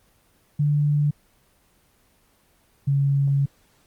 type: tone pair in turn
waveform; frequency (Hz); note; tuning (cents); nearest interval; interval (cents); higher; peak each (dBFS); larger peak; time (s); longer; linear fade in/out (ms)
sine; 146.83 / 139.47; D3 / C#3; 0 / +11; minor second; 89; first; -17; neither; 0.59-1.11 / 2.87-3.46; second; 10
effects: pink hiss -61 dBFS RMS until 3.86 s + Opus 24 kbps